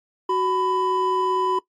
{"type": "tone pair together", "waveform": "triangle", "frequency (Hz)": [372.4, 1000], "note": ["F#4", "B5"], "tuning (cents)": [11, 21], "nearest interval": "octave + perfect fourth", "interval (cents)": 1710, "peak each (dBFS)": -20, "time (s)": [0.29, 1.59], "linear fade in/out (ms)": 5, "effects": ["noise-tail reverb RT60 0.1 s tail -18 dB re dry", "MP3 48 kbps"]}